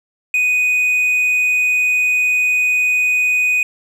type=tone; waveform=triangle; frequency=2489 Hz; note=D#7; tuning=in tune; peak=-11 dBFS; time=0.34-3.63 s; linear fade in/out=2 ms; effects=none